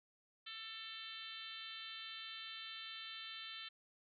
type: harmonic tone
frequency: 444.8 Hz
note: A4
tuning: 19 cents sharp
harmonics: 3 / 4 / 5 / 6 / 7 / 8 / 9 / 10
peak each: -57 / -56 / -58 / -56 / -52 / -53 / -54 / -65 dBFS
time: 0.46-3.69 s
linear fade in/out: 10 ms
effects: none